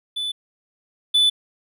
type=tone pair in turn; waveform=triangle; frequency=3488 / 3488 Hz; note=A7 / A7; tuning=-16 / -16 cents; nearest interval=unison; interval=0 cents; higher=neither; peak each=-22 / -12 dBFS; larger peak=second; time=0.16-0.32 / 1.14-1.3 s; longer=neither; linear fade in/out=10 ms; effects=none